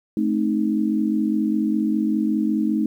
sine chord, A diminished, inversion none, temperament equal with one note detuned, 216.5 / 261.6 / 311.1 Hz, A3 / C4 / Eb4, -28 / 0 / 0 cents, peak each -21 / -26 / -22 dBFS, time 0.17-2.86 s, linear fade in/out 2 ms, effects 9-bit

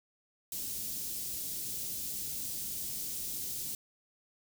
white band-stop noise, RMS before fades -38 dBFS, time 0.52-3.75 s, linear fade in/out 2 ms, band 300 to 5100 Hz, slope 12 dB/octave, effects none

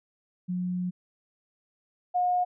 sine tone pair in turn, 180.3 / 719.7 Hz, F#3 / F#5, -45 / -48 cents, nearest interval 2 octaves, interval 2397 cents, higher second, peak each -27 / -22 dBFS, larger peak second, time 0.48-0.91 / 2.14-2.45 s, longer first, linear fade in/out 20 ms, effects none

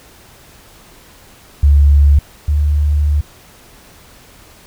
sine tone pair in turn, 71.6 / 73.83 Hz, D2 / D2, -43 / +10 cents, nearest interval minor second, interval 53 cents, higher second, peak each -5 / -10 dBFS, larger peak first, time 1.63-2.19 / 2.48-3.21 s, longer second, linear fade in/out 5 ms, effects pink hiss -43 dBFS RMS until 4.66 s

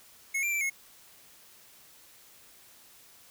square tone with pitch steps, 2182 / 2364 / 2336 / 2173 Hz, C#7 / D7 / D7 / C#7, -28 / +11 / -10 / -35 cents, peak -28 dBFS, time 0.34-0.7 s, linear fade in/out 10 ms, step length 90 ms, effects white hiss -56 dBFS RMS until 3.3 s

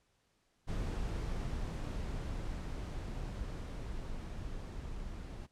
brown noise with level ramp, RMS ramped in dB -36 to -44 dBFS, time 0.67-5.47 s, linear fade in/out 20 ms, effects pink hiss -75 dBFS RMS until 5.51 s + low-pass 9000 Hz 12 dB/octave

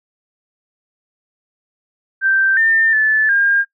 sine tone with pitch steps, 1565 / 1802 / 1742 / 1611 Hz, G6 / A6 / A6 / G6, -3 / +41 / -18 / +47 cents, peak -11 dBFS, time 2.21-3.65 s, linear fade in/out 50 ms, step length 360 ms, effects noise-tail reverb RT60 0.1 s tail -21 dB re dry

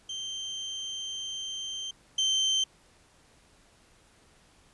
35% pulse tone pair in turn, 3136 / 3116 Hz, G7 / G7, 0 / -11 cents, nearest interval unison, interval 11 cents, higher first, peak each -32 / -22 dBFS, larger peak second, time 0.09-1.91 / 2.18-2.64 s, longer first, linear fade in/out 5 ms, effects pink hiss -61 dBFS RMS until 4.73 s + resampled to 24000 Hz

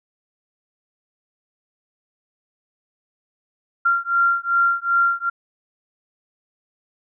sine beating tone pair, 1381 / 1383.6 Hz, F6 / F6, -20 / -17 cents, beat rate 2.6 Hz, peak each -19 dBFS, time 3.85-5.3 s, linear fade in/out 10 ms, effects none

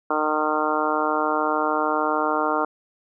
harmonic tone, 153.2 Hz, D#3, 27 cents flat, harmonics 2 / 3 / 4 / 5 / 6 / 7 / 8 / 9, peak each -28 / -28 / -28 / -28 / -28 / -28 / -28 / -28 dBFS, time 0.1-2.65 s, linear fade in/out 5 ms, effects none

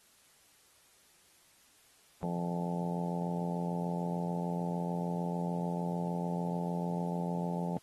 harmonic tone, 86.7 Hz, F2, 12 cents flat, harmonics 2 / 3 / 4 / 5 / 6 / 7 / 8 / 9 / 10, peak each -33 / -44 / -48 / -43 / -46 / -44 / -49 / -45 / -43 dBFS, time 2.23-7.77 s, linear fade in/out 0 ms, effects white hiss -64 dBFS RMS until 7.82 s + AAC 32 kbps

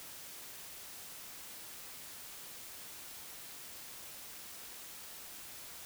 silence, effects white hiss -49 dBFS RMS until 5.85 s

